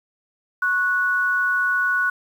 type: tone pair together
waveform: sine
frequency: 1101.5 / 1473 Hz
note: C#6 / F#6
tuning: -11 / -8 cents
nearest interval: perfect fourth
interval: 503 cents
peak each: -26 / -18 dBFS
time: 0.62-2.1 s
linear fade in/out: 5 ms
effects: 8-bit